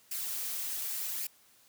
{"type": "noise with flanger", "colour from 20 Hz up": "blue", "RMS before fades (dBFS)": -36, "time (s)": [0.11, 1.27], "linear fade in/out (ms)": 5, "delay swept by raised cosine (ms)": [0.4, 5.5], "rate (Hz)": 0.87, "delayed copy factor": 0.5, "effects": ["white hiss -63 dBFS RMS until 1.68 s", "high-pass 60 Hz 12 dB/octave"]}